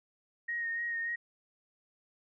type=tone with vibrato; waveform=sine; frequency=1864 Hz; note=A#6; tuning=1 cent flat; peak=-32 dBFS; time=0.48-1.16 s; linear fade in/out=10 ms; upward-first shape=sine; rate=3.4 Hz; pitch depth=23 cents each way; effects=none